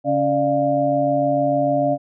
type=harmonic tone with a mistuned harmonic; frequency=140 Hz; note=C#3; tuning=18 cents sharp; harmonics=1 / 2 / 4 / 5; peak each=-27 / -22 / -19 / -21 dBFS; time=0.04-1.98 s; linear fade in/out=50 ms; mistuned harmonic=4; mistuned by=+100 cents; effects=none